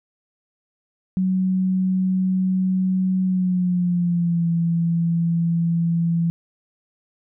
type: tone with pitch glide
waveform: sine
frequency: 186.6 to 168.17 Hz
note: F#3 to E3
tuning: +15 to +35 cents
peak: -17 dBFS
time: 1.17-6.3 s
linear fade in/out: 0 ms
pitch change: -180 cents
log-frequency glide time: 3.23-4.47 s
effects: none